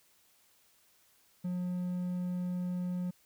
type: tone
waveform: triangle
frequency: 179.5 Hz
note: F3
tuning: 48 cents sharp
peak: -30 dBFS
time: 1.44-3.11 s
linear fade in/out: 10 ms
effects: white hiss -67 dBFS RMS until 3.25 s